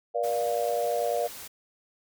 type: chord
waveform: sine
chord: Bb major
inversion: none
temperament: equal with one note detuned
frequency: 478.2 / 587.3 / 698.5 Hz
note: Bb4 / D5 / F5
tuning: +44 / 0 / 0 cents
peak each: -29 dBFS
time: 0.14-1.28 s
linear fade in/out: 20 ms
type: noise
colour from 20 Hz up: white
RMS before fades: -42 dBFS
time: 0.23-1.48 s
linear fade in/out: 10 ms
effects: none